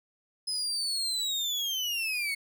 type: linear sweep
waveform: 35% pulse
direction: down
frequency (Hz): 5090 to 2179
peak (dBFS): -27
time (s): 0.47-2.35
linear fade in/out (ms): 10
effects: none